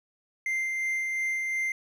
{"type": "tone with tremolo", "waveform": "triangle", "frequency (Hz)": 2090, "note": "C7", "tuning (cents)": -2, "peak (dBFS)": -24, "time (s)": [0.46, 1.72], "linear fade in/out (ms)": 2, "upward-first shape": "sine", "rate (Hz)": 2.8, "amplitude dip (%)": 25, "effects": []}